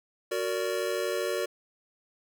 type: chord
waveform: square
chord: Gb augmented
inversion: none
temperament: just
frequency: 370 / 462.5 / 578.1 Hz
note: Gb4 / Bb4 / D5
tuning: 0 / -14 / -27 cents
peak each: -33 dBFS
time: 0.31-1.46 s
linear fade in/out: 10 ms
effects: none